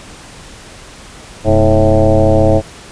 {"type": "tone with frequency modulation", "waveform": "sine", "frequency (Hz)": 318.8, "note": "D#4", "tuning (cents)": 42, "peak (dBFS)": -6, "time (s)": [1.44, 2.62], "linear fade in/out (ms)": 50, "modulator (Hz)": 112, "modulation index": 3.3, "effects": ["pink hiss -35 dBFS RMS until 2.91 s", "resampled to 22050 Hz"]}